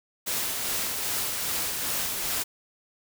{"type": "noise with tremolo", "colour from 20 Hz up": "white", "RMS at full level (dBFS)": -28, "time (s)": [0.26, 2.44], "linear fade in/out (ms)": 20, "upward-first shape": "sine", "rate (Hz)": 2.5, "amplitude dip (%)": 30, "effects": []}